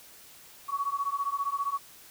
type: beating tone pair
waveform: sine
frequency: 1116 / 1131 Hz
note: C#6 / C#6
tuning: +11 / +34 cents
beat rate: 15 Hz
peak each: -31 dBFS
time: 0.68-1.79 s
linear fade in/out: 20 ms
effects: white hiss -52 dBFS RMS until 2.1 s